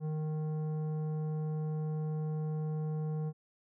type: tone with tanh clipping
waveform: sine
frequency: 154.6 Hz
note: D#3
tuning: 11 cents flat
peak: -34 dBFS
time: 0-3.33 s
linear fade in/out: 50 ms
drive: 11 dB
effects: none

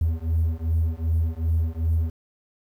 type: beating tone pair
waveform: triangle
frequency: 80.1 / 82.7 Hz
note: E2 / E2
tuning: -49 / +6 cents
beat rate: 2.6 Hz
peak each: -21 dBFS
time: 0.01-2.1 s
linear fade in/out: 5 ms
effects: tanh soft clip ceiling -13 dBFS + 9-bit

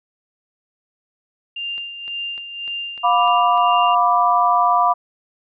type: tone with tremolo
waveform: sine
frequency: 2794 Hz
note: F7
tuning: in tune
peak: -23 dBFS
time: 1.56-3.95 s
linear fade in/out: 5 ms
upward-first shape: sine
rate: 1.9 Hz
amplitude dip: 60%
type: click train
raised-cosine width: 0.3 ms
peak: -26 dBFS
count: 7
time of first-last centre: 1.78-3.576 s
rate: 3.34 Hz
type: chord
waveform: sine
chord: B diminished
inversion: second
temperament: equal with one note detuned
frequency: 708.2 / 987.8 / 1174.7 Hz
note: F5 / B5 / D6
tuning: +24 / 0 / 0 cents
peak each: -17 dBFS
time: 3.03-4.94 s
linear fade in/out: 20 ms
effects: none

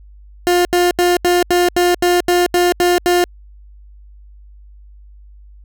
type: tone bursts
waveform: 30% pulse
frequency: 353.7 Hz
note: F4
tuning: 22 cents sharp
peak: -8 dBFS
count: 11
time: 0.47-3.24 s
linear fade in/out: 0 ms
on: 180 ms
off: 79 ms
effects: added 50 Hz sine -38 dBFS peak until 5.64 s

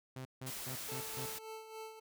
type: tone bursts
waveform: sawtooth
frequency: 130 Hz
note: C3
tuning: 11 cents flat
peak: -39 dBFS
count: 5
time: 0.16-1.26 s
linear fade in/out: 5 ms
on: 92 ms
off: 160 ms
type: noise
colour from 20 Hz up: white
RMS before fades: -44 dBFS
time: 0.46-1.39 s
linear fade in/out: 10 ms
type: tone with tremolo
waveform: 25% pulse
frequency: 440.6 Hz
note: A4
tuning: 2 cents sharp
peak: -40 dBFS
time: 0.88-2 s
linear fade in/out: 10 ms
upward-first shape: sine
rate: 3.5 Hz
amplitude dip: 60%
effects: none

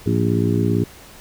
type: harmonic tone with a mistuned harmonic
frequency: 57.9 Hz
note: A#1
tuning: 11 cents flat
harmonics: 2 / 3 / 4 / 5 / 6 / 7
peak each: -20 / -22 / -23 / -24 / -25 / -25 dBFS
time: 0.06-0.84 s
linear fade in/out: 5 ms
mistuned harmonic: 2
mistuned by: -130 cents
effects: pink hiss -43 dBFS RMS until 1.2 s

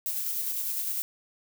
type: noise with tremolo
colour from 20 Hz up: violet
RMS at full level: -30 dBFS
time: 0.06-1.02 s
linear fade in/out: 0 ms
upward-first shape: square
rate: 9.9 Hz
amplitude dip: 25%
effects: none

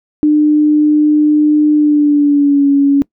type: tone with pitch glide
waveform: sine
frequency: 300.7 to 280.6 Hz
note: D4 to C#4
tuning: +41 to +21 cents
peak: -6 dBFS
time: 0.23-3.02 s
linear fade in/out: 0 ms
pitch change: -120 cents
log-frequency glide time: 1.74-2.68 s
effects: noise-tail reverb RT60 0.1 s tail -23 dB re dry

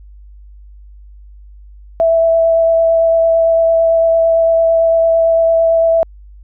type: tone with vibrato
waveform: sine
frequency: 659.3 Hz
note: E5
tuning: in tune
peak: -8 dBFS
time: 2-6.03 s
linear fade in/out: 0 ms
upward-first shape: sine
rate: 8.9 Hz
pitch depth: 9 cents each way
effects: added 50 Hz sine -35 dBFS peak until 6.43 s

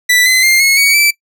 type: tone with pitch steps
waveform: sawtooth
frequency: 1975.5 / 2040 / 2108 / 2177 / 2248 / 2322 Hz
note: B6 / C7 / C7 / C#7 / C#7 / D7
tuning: 0 / -44 / +12 / -32 / +24 / -20 cents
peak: -4 dBFS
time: 0.09-1.11 s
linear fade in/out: 10 ms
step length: 170 ms
effects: noise-tail reverb RT60 0.1 s tail -20 dB re dry

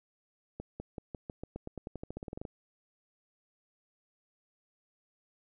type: accelerating click train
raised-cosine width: 2 ms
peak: -26 dBFS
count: 20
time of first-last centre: 0.6-2.452 s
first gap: 200 ms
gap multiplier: 0.91
effects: none

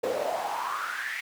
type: noise with high-pass filter sweep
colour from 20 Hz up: brown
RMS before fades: -31 dBFS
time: 0.03-1.21 s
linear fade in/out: 10 ms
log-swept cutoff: 460 to 2100 Hz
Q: 7.6
effects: none

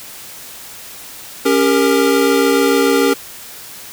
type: chord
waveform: square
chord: G diminished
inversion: second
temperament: equal with one note detuned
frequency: 277.2 / 399.3 / 466.2 Hz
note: Db4 / G4 / Bb4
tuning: 0 / +32 / 0 cents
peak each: -16 dBFS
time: 1.45-3.14 s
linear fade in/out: 10 ms
effects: white hiss -34 dBFS RMS until 3.92 s

